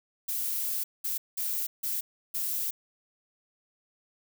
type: noise bursts at uneven times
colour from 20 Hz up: violet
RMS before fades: -31 dBFS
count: 5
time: 0.28-0.84 / 1.04-1.18 / 1.37-1.67 / 1.83-2.01 / 2.34-2.71 s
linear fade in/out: 10 ms
effects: none